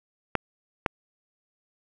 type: clicks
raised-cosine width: 0.5 ms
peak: -7 dBFS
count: 2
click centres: 0.353 / 0.862 s
effects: none